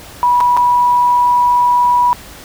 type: tone with dropouts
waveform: sine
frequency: 976 Hz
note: B5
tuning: 21 cents flat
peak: -8 dBFS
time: 0.23-2.13 s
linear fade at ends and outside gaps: 0 ms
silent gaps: 0.404-0.409 / 0.567-0.573 s
effects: pink hiss -35 dBFS RMS until 2.44 s